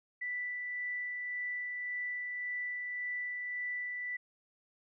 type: tone with tremolo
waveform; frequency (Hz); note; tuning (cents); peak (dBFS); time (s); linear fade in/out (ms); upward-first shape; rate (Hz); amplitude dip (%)
sine; 1975.5; B6; 0; -34; 0.21-4.17; 10; sine; 1.8; 25
effects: none